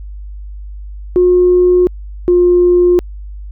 sine tone pair in turn, 359.9 / 354.7 Hz, F#4 / F4, -48 / +27 cents, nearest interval unison, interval 25 cents, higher first, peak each -5 dBFS, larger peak neither, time 1.16-1.87 / 2.28-2.99 s, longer neither, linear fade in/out 0 ms, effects tanh soft clip ceiling -1 dBFS + added 50 Hz sine -25 dBFS peak until 3.51 s

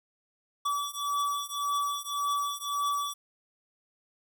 square beating tone pair, 1148 / 1149.8 Hz, D6 / D6, -40 / -37 cents, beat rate 1.8 Hz, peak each -33 / -32 dBFS, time 0.65-3.14 s, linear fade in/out 10 ms, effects none

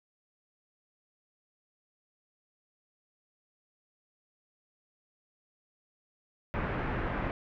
pink low-pass noise, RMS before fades -33 dBFS, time 6.54-7.31 s, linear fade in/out 0 ms, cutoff 2100 Hz, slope 24 dB/octave, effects none

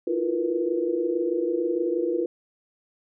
sine tone cluster, 319.4 / 345.8 / 364.1 / 456.4 / 487.5 Hz, D#4 / F4 / F#4 / A#4 / B4, +45 / -17 / -28 / -37 / -23 cents, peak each -32 / -25 / -34 / -33 / -28 dBFS, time 0.07-2.26 s, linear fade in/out 5 ms, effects none

